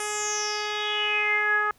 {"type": "tone with low-pass filter sweep", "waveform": "10% pulse", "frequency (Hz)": 420, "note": "G#4", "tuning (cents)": 19, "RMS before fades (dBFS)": -26, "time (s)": [0, 1.71], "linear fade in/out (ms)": 2, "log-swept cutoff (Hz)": [9000, 1400], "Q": 7.3, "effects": ["pink hiss -60 dBFS RMS until 1.78 s"]}